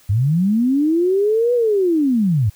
sine linear two-way sweep, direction up then down, 92.5 to 493.9 to 92.5 Hz, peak -13 dBFS, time 0.09-2.5 s, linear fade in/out 10 ms, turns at 1.54 s, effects white hiss -51 dBFS RMS until 2.55 s

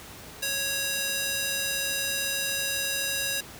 square tone with high-pass filter, 552 Hz, C#5, 7 cents flat, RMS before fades -29 dBFS, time 0.42-3.41 s, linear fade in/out 10 ms, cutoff 2300 Hz, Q 0.57, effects pink hiss -44 dBFS RMS until 3.59 s + high-pass 60 Hz 12 dB/octave

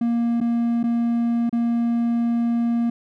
triangle tone with dropouts, 234.6 Hz, A#3, 11 cents sharp, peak -16 dBFS, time 0.01-2.9 s, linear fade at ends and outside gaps 5 ms, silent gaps 0.404-0.411 / 0.831-0.838 / 1.495-1.527 s, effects none

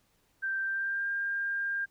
sine tone with pitch glide, 1568 to 1601.9 Hz, G6 to G6, 0 to +37 cents, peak -29 dBFS, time 0.42-1.86 s, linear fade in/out 20 ms, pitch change +37 cents, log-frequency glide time 0.63-1.09 s, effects pink hiss -70 dBFS RMS until 1.9 s

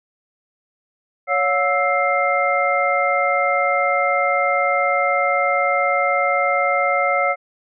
sine tone cluster, 560 / 717 / 1316 / 2100 Hz, C#5 / F5 / E6 / C7, +18 / +45 / -3 / +6 cents, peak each -21 dBFS, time 1.27-7.36 s, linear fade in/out 50 ms, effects none

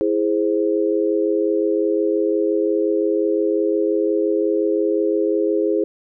sine chord, E augmented, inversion none, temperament equal, 329.6 / 415.3 / 523.3 Hz, E4 / G#4 / B#4, 0 / 0 / 0 cents, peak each -20 / -19 / -23 dBFS, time 0.01-5.84 s, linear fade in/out 0 ms, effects none

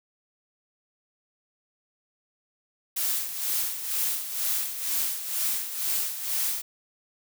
blue noise with tremolo, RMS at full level -26 dBFS, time 2.96-6.62 s, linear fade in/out 10 ms, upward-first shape sine, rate 2.1 Hz, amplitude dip 65%, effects none

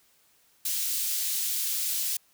white high-pass noise, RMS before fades -29 dBFS, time 0.65-2.17 s, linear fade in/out 5 ms, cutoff 3700 Hz, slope 12 dB/octave, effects white hiss -64 dBFS RMS until 2.33 s

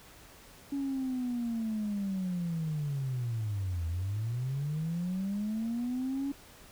sine linear two-way sweep, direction down then up, 282 to 81 to 282 Hz, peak -29 dBFS, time 0.72-6.32 s, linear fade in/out 5 ms, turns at 3.87 s, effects tanh soft clip ceiling -27 dBFS + pink hiss -54 dBFS RMS until 6.71 s

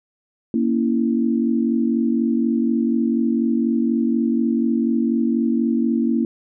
sine chord, A# diminished, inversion none, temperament equal, 233.1 / 277.2 / 329.6 Hz, A#3 / C#4 / E4, 0 / 0 / 0 cents, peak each -18 / -23 / -23 dBFS, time 0.54-6.25 s, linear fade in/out 2 ms, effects none

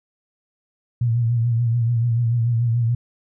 sine tone with vibrato, 117.5 Hz, A#2, 14 cents sharp, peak -16 dBFS, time 1.01-2.95 s, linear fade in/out 5 ms, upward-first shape triangle, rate 6.9 Hz, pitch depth 70 cents each way, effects none

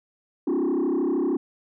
sine tone with frequency modulation, 315.8 Hz, D#4, 26 cents sharp, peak -18 dBFS, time 0.47-1.37 s, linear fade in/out 5 ms, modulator 33 Hz, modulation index 1.9, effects tanh soft clip ceiling -20 dBFS

